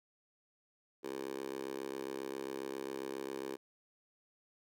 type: tone with high-pass filter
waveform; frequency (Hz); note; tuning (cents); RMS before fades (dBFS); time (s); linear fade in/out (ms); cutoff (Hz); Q
10% pulse; 67.4; C#2; -48; -42; 1.03-3.57; 20; 390; 2.7
effects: none